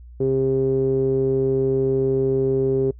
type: tone with low-pass filter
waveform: sawtooth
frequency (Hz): 133.2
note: C3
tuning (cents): +31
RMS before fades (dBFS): -20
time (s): 0.2-2.91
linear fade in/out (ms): 5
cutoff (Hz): 400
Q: 7.2
effects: noise-tail reverb RT60 0.1 s tail -24 dB re dry + added 60 Hz sine -39 dBFS peak until 2.99 s